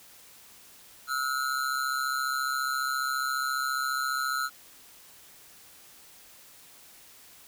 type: ring-modulated tone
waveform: square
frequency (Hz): 1370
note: F6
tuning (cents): -34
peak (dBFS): -25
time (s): 1.07-4.5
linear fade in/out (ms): 50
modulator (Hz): 67.3
effects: white hiss -53 dBFS RMS until 7.47 s